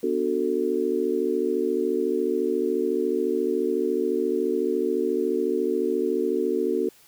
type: chord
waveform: sine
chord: B minor seventh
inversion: none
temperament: just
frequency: 246.9 / 296.3 / 370.4 / 444.5 Hz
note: B3 / D4 / F#4 / A4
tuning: 0 / +15 / +2 / +18 cents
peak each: -30 / -29 / -25 / -26 dBFS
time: 0.03-6.89 s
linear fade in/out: 5 ms
effects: white hiss -55 dBFS RMS until 7.07 s